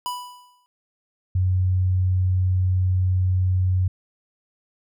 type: tone with exponential decay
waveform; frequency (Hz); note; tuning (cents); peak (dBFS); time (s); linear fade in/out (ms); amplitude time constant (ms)
square; 987.8; B5; 0; -24; 0.06-0.66; 0; 130
type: tone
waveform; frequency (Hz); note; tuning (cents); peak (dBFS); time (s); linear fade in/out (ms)
sine; 92.3; F#2; -4; -17; 1.35-3.88; 5
effects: none